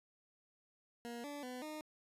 20% pulse tone with pitch steps, 236.7 / 289.2 / 251.1 / 306.8 Hz, A#3 / D4 / B3 / D#4, +27 / -27 / +29 / -24 cents, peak -39 dBFS, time 1.05-1.81 s, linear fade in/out 0 ms, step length 190 ms, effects resampled to 32000 Hz

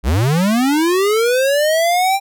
square linear sweep, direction up, 51.91 to 796 Hz, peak -13 dBFS, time 0.03-2.2 s, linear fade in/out 50 ms, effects none

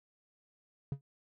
triangle tone with exponential decay, 138.59 Hz, C#3, in tune, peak -27 dBFS, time 0.92-1.01 s, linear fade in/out 2 ms, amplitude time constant 18 ms, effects none

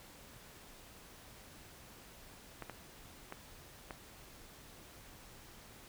clicks, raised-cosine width 0.5 ms, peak -28 dBFS, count 4, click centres 2.623 / 2.697 / 3.324 / 3.908 s, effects pink hiss -56 dBFS RMS until 5.88 s

